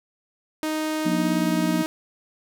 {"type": "tone with pitch glide", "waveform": "sawtooth", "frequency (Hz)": [311.1, 314.5], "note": ["D#4", "D#4"], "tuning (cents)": [0, 19], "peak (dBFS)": -20, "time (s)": [0.63, 1.86], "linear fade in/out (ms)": 0, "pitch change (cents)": 19, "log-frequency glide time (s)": [1.13, 1.32]}
{"type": "harmonic tone", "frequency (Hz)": 59.2, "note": "A#1", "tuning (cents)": 27, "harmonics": [3, 4, 5], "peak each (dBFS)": [-25, -26, -27], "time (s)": [1.05, 1.83], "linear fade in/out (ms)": 10}
{"effects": []}